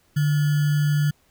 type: tone with sample-and-hold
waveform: sine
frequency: 147.9 Hz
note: D3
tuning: 13 cents sharp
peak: -17 dBFS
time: 0.16-1.11 s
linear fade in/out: 10 ms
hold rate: 1575 Hz
effects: pink hiss -62 dBFS RMS until 1.3 s